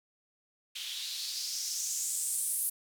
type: noise with band-pass filter sweep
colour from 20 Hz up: blue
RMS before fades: -35 dBFS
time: 0.75-2.7 s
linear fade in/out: 10 ms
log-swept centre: 3100 to 11000 Hz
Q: 3.3
effects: none